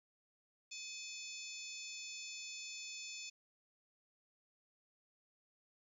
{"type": "harmonic tone with a mistuned harmonic", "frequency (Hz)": 879, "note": "A5", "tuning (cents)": -2, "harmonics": [3, 4, 5, 6, 7, 8], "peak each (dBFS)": [-50, -54, -54, -53, -55, -52], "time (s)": [0.71, 3.3], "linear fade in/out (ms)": 10, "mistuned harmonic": 3, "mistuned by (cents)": -72, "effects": ["13-bit"]}